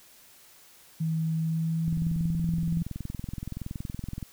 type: tone with pitch glide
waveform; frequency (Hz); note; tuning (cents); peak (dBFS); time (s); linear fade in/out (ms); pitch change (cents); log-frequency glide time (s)
sine; 160.9 to 166.67; E3 to E3; -42 to +19; -25; 1-2.83; 10; +61; 1.35-2.41
type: click train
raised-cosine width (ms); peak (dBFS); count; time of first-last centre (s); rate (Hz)
5; -22; 51; 1.88-4.227; 21.3
effects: white hiss -55 dBFS RMS until 4.32 s